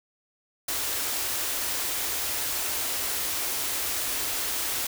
white band-stop noise, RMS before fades -29 dBFS, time 0.68-4.87 s, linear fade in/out 5 ms, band 120 to 240 Hz, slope 48 dB/octave, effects none

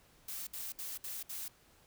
blue noise bursts, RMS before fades -42 dBFS, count 5, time 0.28-1.482 s, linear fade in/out 5 ms, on 190 ms, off 63 ms, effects pink hiss -65 dBFS RMS until 1.86 s

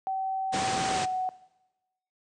sine tone with pitch glide, 766 to 744.2 Hz, G5 to F#5, -40 to +10 cents, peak -27 dBFS, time 0.07-1.29 s, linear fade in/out 0 ms, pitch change -50 cents, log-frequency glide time 0.9-0.99 s
pink low-pass noise, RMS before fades -30 dBFS, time 0.52-1.06 s, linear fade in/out 20 ms, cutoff 8900 Hz, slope 96 dB/octave
effects noise-tail reverb RT60 1.0 s tail -19 dB re dry + high-pass 150 Hz 12 dB/octave

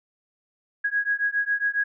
sine beating tone pair, 1650 / 1657.3 Hz, G#6 / G#6, -12 / -4 cents, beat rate 7.3 Hz, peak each -25 dBFS, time 0.84-1.84 s, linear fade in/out 10 ms, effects none

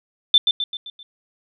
sine tone with echo, 3542 Hz, A7, 11 cents sharp, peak -8 dBFS, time 0.34-0.38 s, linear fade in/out 2 ms, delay 130 ms, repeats 5, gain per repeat -6 dB, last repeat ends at 1.03 s, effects none

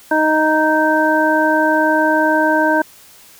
harmonic tone, 311.1 Hz, D#4, in tune, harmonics 1 / 2 / 3 / 5, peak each -17 / -17 / -17 / -17 dBFS, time 0.11-2.82 s, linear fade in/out 5 ms, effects white hiss -44 dBFS RMS until 3.39 s

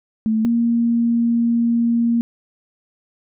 sine tone pair in turn, 220 / 233.9 Hz, A3 / A#3, 0 / +6 cents, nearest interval minor second, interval 106 cents, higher second, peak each -15 / -14 dBFS, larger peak second, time 0.26-0.45 / 0.45-2.21 s, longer second, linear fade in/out 0 ms, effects none

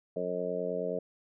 harmonic tone, 89.6 Hz, F2, 45 cents sharp, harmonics 2 / 3 / 4 / 5 / 6 / 7, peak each -40 / -43 / -44 / -35 / -36 / -36 dBFS, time 0.16-0.99 s, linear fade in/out 5 ms, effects none

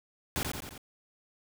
pink noise with echo, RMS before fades -31 dBFS, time 0.36-0.43 s, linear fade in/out 0 ms, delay 87 ms, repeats 4, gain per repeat -4 dB, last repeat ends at 0.778 s, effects none

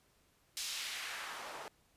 white noise with band-pass filter sweep, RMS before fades -43 dBFS, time 0.57-1.68 s, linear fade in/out 0 ms, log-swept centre 4900 to 620 Hz, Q 1.1, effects pink hiss -71 dBFS RMS until 1.96 s + resampled to 32000 Hz

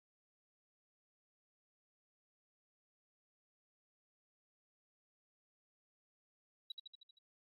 sine tone with echo, 3891 Hz, B7, 27 cents flat, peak -40 dBFS, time 6.7-6.72 s, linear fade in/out 5 ms, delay 78 ms, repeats 6, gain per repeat -4 dB, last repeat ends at 7.188 s, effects tanh soft clip ceiling -37 dBFS + AAC 48 kbps

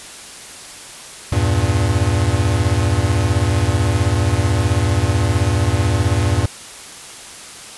square chord, E diminished, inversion none, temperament equal, 82.41 / 98 / 116.54 Hz, E2 / G2 / Bb2, 0 / 0 / 0 cents, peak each -20 / -18 / -20 dBFS, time 1.32-6.46 s, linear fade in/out 5 ms, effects white hiss -35 dBFS RMS until 7.77 s + resampled to 24000 Hz

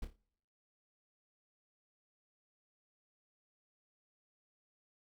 brown noise with echo, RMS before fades -39 dBFS, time 0.02-0.05 s, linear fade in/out 5 ms, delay 28 ms, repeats 4, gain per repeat -8 dB, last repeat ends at 0.162 s, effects noise-tail reverb RT60 0.8 s tail -26 dB re dry

